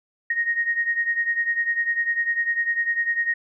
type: beating tone pair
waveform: sine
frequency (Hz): 1864.7 / 1874.7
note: A#6 / A#6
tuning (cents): 0 / +9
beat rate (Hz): 10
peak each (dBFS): -22 / -26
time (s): 0.3-3.34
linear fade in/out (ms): 5
effects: none